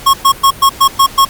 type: tone bursts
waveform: square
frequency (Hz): 1091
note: C#6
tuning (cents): -28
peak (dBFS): -5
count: 7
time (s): 0.06-1.252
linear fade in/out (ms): 10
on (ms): 76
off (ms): 110
effects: pink hiss -31 dBFS RMS until 1.29 s + Opus 48 kbps